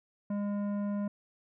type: tone with tanh clipping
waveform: sine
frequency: 203.8 Hz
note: G#3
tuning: 32 cents flat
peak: -32 dBFS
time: 0.3-1.08 s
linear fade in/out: 5 ms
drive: 12 dB
effects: none